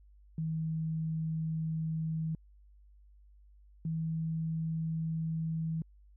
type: tone pair in turn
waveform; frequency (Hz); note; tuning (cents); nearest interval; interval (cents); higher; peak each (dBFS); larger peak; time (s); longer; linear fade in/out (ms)
sine; 159.7 / 161.28; D#3 / E3; +45 / -38; unison; 17; second; -31 / -31; neither; 0.38-2.35 / 3.85-5.82; neither; 2
effects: added 50 Hz sine -56 dBFS peak until 6.16 s